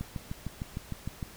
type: click train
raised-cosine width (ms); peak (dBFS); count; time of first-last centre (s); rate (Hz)
5; -22; 9; 0.01-1.228; 6.57
effects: pink hiss -50 dBFS RMS until 1.36 s